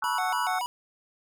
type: chord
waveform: sine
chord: F# minor seventh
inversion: first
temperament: equal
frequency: 880 / 1108.7 / 1318.5 / 1480 Hz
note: A5 / C#6 / E6 / F#6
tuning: 0 / 0 / 0 / 0 cents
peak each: -33 dBFS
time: 0.02-0.59 s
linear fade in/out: 5 ms
type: tone with vibrato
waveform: square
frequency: 848 Hz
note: G#5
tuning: 36 cents sharp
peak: -29 dBFS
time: 0.04-0.66 s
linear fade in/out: 0 ms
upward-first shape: square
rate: 3.5 Hz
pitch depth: 240 cents each way
effects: none